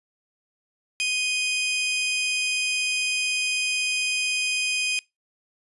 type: tone pair together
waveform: sawtooth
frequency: 2489 / 3160 Hz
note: D#7 / G7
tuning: 0 / +13 cents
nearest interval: major third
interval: 413 cents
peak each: -20 / -26 dBFS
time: 1-4.99 s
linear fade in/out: 0 ms
effects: noise-tail reverb RT60 0.2 s tail -24 dB re dry + resampled to 24000 Hz